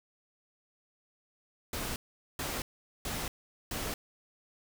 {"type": "noise bursts", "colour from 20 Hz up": "pink", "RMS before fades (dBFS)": -36, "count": 4, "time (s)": [1.73, 3.94], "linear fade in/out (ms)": 2, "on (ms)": 230, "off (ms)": 430, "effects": []}